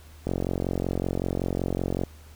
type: click train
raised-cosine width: 2 ms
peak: -13 dBFS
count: 81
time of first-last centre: 0.27-2.036 s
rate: 45.3 Hz
effects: added 76 Hz sine -46 dBFS peak until 2.35 s + pink hiss -54 dBFS RMS until 2.35 s